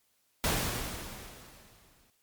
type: noise with exponential decay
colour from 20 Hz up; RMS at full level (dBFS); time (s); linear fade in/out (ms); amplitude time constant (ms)
pink; -27; 0.44-2.1; 0; 360
effects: white hiss -72 dBFS RMS until 2.22 s + MP3 96 kbps